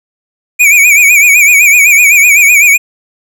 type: tone with vibrato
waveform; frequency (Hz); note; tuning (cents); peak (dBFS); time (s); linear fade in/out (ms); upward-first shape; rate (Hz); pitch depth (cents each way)
square; 2349; D7; 0; -3; 0.59-2.78; 20; sine; 7.9; 99
effects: none